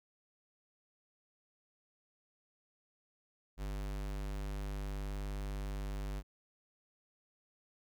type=tone; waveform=square; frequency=49.79 Hz; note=G1; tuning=28 cents sharp; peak=-38 dBFS; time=3.57-6.23 s; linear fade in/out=50 ms; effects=none